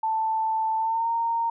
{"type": "tone with pitch glide", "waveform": "sine", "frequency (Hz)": [884, 923.1], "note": ["A5", "A#5"], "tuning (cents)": [8, -17], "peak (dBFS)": -22, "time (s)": [0.03, 1.5], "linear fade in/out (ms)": 5, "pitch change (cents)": 75, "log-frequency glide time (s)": [0.77, 1.09], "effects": []}